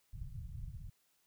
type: low-pass noise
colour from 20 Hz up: pink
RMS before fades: -45 dBFS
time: 0.13-0.9 s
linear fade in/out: 5 ms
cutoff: 150 Hz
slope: 48 dB/octave
effects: white hiss -75 dBFS RMS until 1.26 s